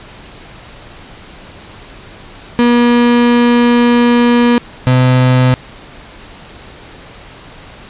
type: tone pair in turn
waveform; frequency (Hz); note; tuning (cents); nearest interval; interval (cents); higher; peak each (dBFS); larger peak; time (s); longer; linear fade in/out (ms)
35% pulse; 240 / 127.43; B3 / C3; -49 / -45; major seventh; 1096; first; -5; neither; 2.59-4.58 / 4.87-5.54; first; 0
effects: pink hiss -35 dBFS RMS until 7.89 s + resampled to 8000 Hz

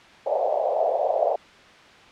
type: band-pass noise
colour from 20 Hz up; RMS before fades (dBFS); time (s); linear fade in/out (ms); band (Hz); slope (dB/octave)
pink; -23; 0.26-1.36; 5; 540 to 720; 48
effects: white hiss -48 dBFS RMS until 2.11 s + low-pass 3000 Hz 12 dB/octave

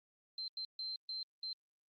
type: tone bursts at uneven times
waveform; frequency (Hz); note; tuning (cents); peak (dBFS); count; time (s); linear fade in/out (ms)
sine; 4118; C8; -28; -39; 5; 0.38-0.48 / 0.57-0.65 / 0.79-0.96 / 1.09-1.23 / 1.43-1.53; 2
effects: Opus 32 kbps

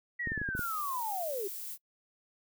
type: linear sweep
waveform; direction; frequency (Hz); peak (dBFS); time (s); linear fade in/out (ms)
sine; down; 1957 to 370; -33; 0.19-1.48; 10
type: clicks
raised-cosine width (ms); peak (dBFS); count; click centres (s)
3; -25; 7; 0.273 / 0.319 / 0.377 / 0.416 / 0.489 / 0.551 / 0.593
type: noise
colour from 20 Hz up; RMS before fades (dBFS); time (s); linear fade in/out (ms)
violet; -41; 0.55-1.78; 50
effects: noise-tail reverb RT60 0.1 s tail -24 dB re dry

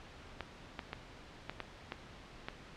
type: clicks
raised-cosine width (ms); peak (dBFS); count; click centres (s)
0.3; -22; 7; 0.407 / 0.792 / 0.931 / 1.496 / 1.603 / 1.921 / 2.485
effects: pink hiss -53 dBFS RMS until 2.76 s + low-pass 4000 Hz 12 dB/octave

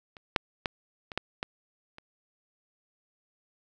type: clicks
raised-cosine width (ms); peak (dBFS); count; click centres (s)
0.3; -30 / -6 / -12 / -23 / -12 / -15 / -29; 7; 0.168 / 0.362 / 0.658 / 1.118 / 1.176 / 1.429 / 1.984
effects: none

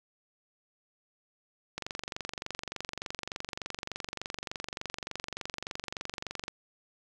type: click train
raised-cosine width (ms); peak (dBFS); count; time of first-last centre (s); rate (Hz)
0.2; -18; 111; 1.78-6.481; 23.4
effects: none

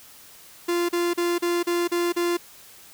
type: tone bursts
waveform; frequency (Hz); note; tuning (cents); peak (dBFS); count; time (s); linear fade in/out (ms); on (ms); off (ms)
45% pulse; 346.9; F4; -12; -21; 7; 0.68-2.372; 10; 210; 37
effects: white hiss -48 dBFS RMS until 2.93 s

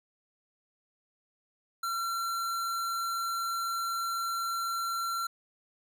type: tone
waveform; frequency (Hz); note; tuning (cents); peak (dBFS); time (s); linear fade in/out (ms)
square; 1362; F6; -44; -31; 1.83-5.27; 5
effects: none

